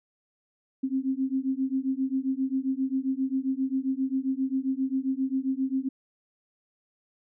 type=beating tone pair; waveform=sine; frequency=261.6 / 269.1 Hz; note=C4 / C4; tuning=0 / +49 cents; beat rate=7.5 Hz; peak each=-28 dBFS; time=0.83-5.89 s; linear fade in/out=10 ms; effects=none